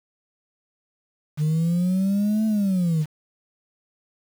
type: linear two-way sweep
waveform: sine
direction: up then down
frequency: 148.5 to 220.5 to 148.5 Hz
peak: -16 dBFS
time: 1.37-3.06 s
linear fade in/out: 50 ms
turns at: 2.46 s
effects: tanh soft clip ceiling -17 dBFS + 7-bit